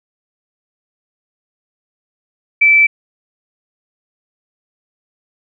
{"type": "tone", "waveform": "sine", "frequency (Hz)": 2321, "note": "D7", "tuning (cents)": -21, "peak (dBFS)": -6, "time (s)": [2.61, 2.87], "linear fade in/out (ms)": 10, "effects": []}